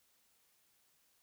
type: silence
effects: white hiss -73 dBFS RMS until 1.22 s